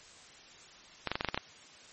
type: clicks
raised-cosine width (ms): 0.3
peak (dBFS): -14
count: 8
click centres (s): 1.073 / 1.116 / 1.155 / 1.209 / 1.247 / 1.287 / 1.345 / 1.376
effects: white hiss -54 dBFS RMS until 1.92 s + MP3 32 kbps